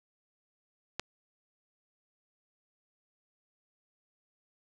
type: click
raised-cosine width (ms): 0.2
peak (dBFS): -15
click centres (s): 0.996
effects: none